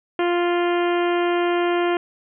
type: harmonic tone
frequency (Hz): 349.2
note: F4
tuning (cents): 0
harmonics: 1 / 2 / 3 / 4 / 5 / 6 / 7 / 8 / 9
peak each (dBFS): -19 / -25 / -29 / -31 / -33 / -35 / -36 / -37 / -38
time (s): 0.19-1.97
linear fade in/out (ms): 2
effects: none

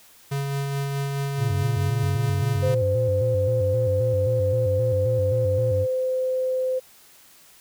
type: tone with tremolo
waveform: square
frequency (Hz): 139.3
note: C#3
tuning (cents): +9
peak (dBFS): -24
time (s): 0.31-2.75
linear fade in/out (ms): 10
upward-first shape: sine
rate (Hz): 4.7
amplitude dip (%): 25
type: tone with vibrato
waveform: triangle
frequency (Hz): 105.5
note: G#2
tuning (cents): +28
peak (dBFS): -20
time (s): 1.37-5.87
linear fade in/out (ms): 50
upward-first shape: square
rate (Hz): 3.8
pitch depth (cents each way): 160
type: tone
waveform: sine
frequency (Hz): 515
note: C5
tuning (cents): -28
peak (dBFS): -21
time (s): 2.62-6.8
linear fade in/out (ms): 20
effects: white hiss -52 dBFS RMS until 7.6 s

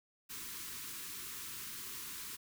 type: band-stop noise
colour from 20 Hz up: white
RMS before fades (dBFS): -45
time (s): 0.29-2.37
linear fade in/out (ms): 20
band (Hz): 440 to 940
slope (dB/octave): 96
effects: none

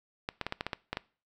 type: clicks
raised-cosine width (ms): 0.3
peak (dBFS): -16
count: 9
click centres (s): 0.289 / 0.413 / 0.466 / 0.524 / 0.609 / 0.666 / 0.732 / 0.93 / 0.971
effects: noise-tail reverb RT60 0.4 s tail -22 dB re dry

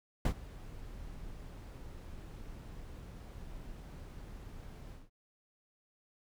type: noise with ADSR envelope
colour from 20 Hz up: brown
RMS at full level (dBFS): -26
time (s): 0.25-5.1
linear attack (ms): 4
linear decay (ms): 76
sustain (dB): -21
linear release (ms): 180
effects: none

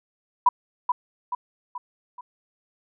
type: tone with echo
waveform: sine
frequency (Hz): 986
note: B5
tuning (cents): -3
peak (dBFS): -12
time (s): 0.46-0.49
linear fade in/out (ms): 5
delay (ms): 430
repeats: 4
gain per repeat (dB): -6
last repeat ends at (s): 2.21
effects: none

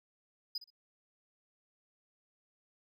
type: tone with echo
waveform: triangle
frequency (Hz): 4978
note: D#8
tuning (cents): 0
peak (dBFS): -33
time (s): 0.55-0.58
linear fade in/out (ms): 5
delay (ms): 62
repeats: 2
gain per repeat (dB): -14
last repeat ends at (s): 0.704
effects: none

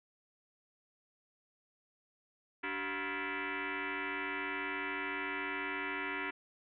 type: tone with frequency modulation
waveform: sine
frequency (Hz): 290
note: D4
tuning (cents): -22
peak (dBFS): -35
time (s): 2.63-6.31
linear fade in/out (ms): 10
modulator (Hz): 337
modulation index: 6.9
effects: none

